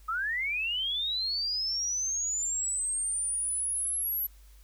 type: linear sweep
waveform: sine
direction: up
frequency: 1244.5 to 11840 Hz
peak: -28 dBFS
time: 0.08-4.27 s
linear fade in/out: 10 ms
effects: added 50 Hz sine -51 dBFS peak until 4.63 s + white hiss -63 dBFS RMS until 4.63 s